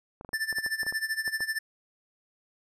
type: clicks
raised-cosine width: 1 ms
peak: -28 dBFS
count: 12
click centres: 0.211 / 0.248 / 0.291 / 0.332 / 0.527 / 0.585 / 0.663 / 0.832 / 0.866 / 0.925 / 1.278 / 1.406 s
type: tone with tremolo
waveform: square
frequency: 1768 Hz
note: A6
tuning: 8 cents sharp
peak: -26 dBFS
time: 0.33-1.59 s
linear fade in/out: 10 ms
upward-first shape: sine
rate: 13 Hz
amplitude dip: 85%
effects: resampled to 32000 Hz